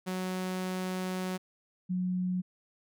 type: tone pair in turn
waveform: sawtooth / sine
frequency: 185 / 182.24 Hz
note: F#3 / F#3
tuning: 0 / -26 cents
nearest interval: unison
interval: 26 cents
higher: first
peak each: -28 dBFS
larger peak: neither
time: 0.06-1.38 / 1.89-2.42 s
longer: first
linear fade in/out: 20 ms
effects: none